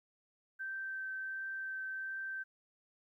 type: tone with vibrato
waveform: sine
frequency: 1554 Hz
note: G6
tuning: 16 cents flat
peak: -38 dBFS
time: 0.59-2.44 s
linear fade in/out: 20 ms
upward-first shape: triangle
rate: 1.4 Hz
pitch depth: 11 cents each way
effects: 13-bit